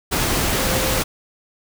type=tone in noise; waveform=sine; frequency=523 Hz; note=C5; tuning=1 cent flat; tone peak=-26 dBFS; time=0.57-1.01 s; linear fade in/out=20 ms; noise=pink; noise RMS=-20 dBFS; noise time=0.11-1.04 s; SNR=-9 dB; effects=none